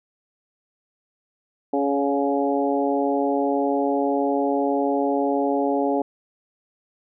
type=harmonic tone with a mistuned harmonic; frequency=140 Hz; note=C#3; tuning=18 cents sharp; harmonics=2 / 3 / 4 / 5 / 6; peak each=-23 / -25 / -26 / -27 / -28 dBFS; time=1.73-6.02 s; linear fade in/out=5 ms; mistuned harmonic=5; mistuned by=+15 cents; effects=none